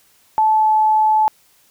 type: tone with pitch glide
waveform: sine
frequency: 870 to 865 Hz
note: A5 to A5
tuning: -20 to -30 cents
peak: -11 dBFS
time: 0.38-1.28 s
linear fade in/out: 0 ms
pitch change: -10 cents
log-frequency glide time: 0.5-0.71 s
effects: white hiss -55 dBFS RMS until 1.7 s